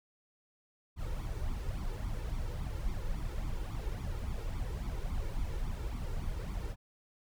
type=noise with flanger; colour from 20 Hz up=brown; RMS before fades=-36 dBFS; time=0.96-6.76 s; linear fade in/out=50 ms; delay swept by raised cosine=0.86 to 2.26 ms; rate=3.6 Hz; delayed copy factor=+0.7; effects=none